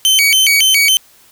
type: tone with vibrato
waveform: sawtooth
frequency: 2637 Hz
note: E7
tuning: in tune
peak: -5 dBFS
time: 0.05-0.97 s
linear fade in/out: 0 ms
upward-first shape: square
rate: 3.6 Hz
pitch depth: 270 cents each way
effects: white hiss -47 dBFS RMS until 1.31 s